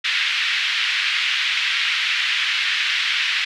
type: band-pass noise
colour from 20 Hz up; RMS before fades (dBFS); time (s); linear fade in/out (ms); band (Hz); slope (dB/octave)
white; -21; 0.04-3.45; 10; 1700 to 3400; 24
effects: none